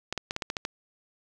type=clicks; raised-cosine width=0.2 ms; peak=-13 dBFS; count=8; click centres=0.126 / 0.177 / 0.309 / 0.364 / 0.422 / 0.501 / 0.568 / 0.651 s; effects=none